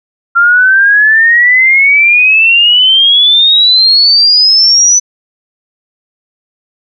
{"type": "exponential sweep", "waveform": "sine", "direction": "up", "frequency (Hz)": [1374, 6020], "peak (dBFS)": -3, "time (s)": [0.35, 5], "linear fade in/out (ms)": 20, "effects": []}